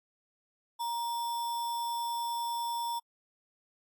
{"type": "tone with sample-and-hold", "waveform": "sine", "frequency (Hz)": 940, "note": "A#5", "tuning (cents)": 14, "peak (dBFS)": -31, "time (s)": [0.79, 3], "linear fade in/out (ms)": 20, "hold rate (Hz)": 4410, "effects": ["AAC 64 kbps"]}